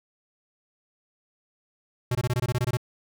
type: tone bursts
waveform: square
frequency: 123.47 Hz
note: B2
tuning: in tune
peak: -23 dBFS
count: 11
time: 2.11-2.771 s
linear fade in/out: 5 ms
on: 41 ms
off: 21 ms
effects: none